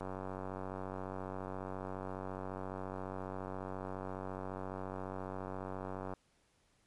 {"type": "click train", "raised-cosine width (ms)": 1, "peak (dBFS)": -28, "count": 580, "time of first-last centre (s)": [0.01, 6.137], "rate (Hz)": 94.5, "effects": ["pink hiss -73 dBFS RMS until 6.86 s", "resampled to 24000 Hz"]}